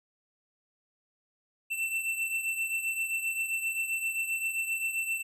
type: beating tone pair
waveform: square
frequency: 2679 / 2686.6 Hz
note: E7 / E7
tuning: +27 / +32 cents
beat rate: 7.6 Hz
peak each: -31 / -37 dBFS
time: 1.7-5.23 s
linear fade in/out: 20 ms
effects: resampled to 32000 Hz